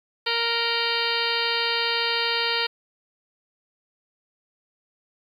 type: harmonic tone with a mistuned harmonic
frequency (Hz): 466.2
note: A#4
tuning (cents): 0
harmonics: 1 / 2 / 3 / 4 / 5 / 6 / 7 / 8 / 9 / 10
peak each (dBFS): -31 / -31 / -31 / -31 / -31 / -31 / -31 / -31 / -31 / -31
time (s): 0.26-2.67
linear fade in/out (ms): 10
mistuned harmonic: 7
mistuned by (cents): -84
effects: 9-bit